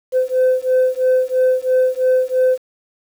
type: beating tone pair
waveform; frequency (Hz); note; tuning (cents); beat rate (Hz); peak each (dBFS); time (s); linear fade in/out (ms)
sine; 511 / 514; C5 / C5; -41 / -31; 3; -14; 0.12-2.58; 50
effects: tanh soft clip ceiling -9 dBFS + 7-bit